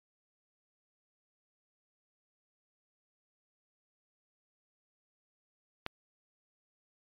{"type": "click", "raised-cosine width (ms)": 0.3, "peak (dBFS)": -18, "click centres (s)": 5.864, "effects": ["MP3 64 kbps"]}